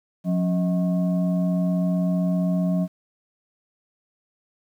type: tone with frequency modulation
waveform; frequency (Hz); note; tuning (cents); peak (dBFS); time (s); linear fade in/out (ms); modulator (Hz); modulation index
sine; 179.3; F3; +46; -19; 0.24-2.88; 50; 454; 0.55
effects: 9-bit